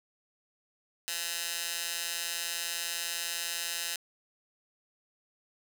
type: tone with high-pass filter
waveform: 15% pulse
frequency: 170 Hz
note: F3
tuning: 46 cents flat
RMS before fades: -35 dBFS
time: 1.08-3.96 s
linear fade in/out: 0 ms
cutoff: 3100 Hz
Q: 0.6
effects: 9-bit